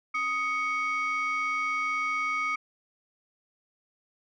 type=tone pair together; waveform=sine; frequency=1251.2 / 2226 Hz; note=D#6 / C#7; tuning=+9 / +7 cents; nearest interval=minor seventh; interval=998 cents; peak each=-27 dBFS; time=0.14-2.56 s; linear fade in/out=10 ms; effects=tanh soft clip ceiling -23 dBFS